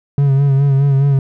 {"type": "tone with vibrato", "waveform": "triangle", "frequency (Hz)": 138.59, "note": "C#3", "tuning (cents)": 0, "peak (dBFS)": -7, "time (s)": [0.18, 1.19], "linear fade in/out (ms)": 2, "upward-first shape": "sine", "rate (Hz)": 4.8, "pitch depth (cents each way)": 45, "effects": []}